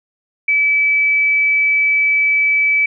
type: tone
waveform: sine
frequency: 2300 Hz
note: D7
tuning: 37 cents flat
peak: -11 dBFS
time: 0.48-2.86 s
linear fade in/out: 5 ms
effects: none